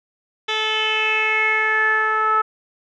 10% pulse tone with low-pass filter sweep, 434.8 Hz, A4, 21 cents flat, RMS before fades -19 dBFS, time 0.48-2.42 s, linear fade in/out 10 ms, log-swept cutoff 3700 to 1300 Hz, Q 5.7, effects none

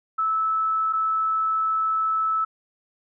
sine tone pair in turn, 1307 / 1307 Hz, E6 / E6, -15 / -15 cents, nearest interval unison, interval 0 cents, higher neither, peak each -20 dBFS, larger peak neither, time 0.18-0.93 / 0.93-2.45 s, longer second, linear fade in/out 10 ms, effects none

